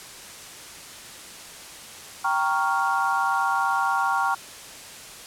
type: chord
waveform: sine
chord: G half-diminished seventh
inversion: none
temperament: equal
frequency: 784 / 932.3 / 1108.7 / 1396.9 Hz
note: G5 / Bb5 / Db6 / F6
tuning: 0 / 0 / 0 / 0 cents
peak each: -26 dBFS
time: 2.24-4.35 s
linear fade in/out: 10 ms
effects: white hiss -41 dBFS RMS until 5.26 s + low-pass 10000 Hz 12 dB/octave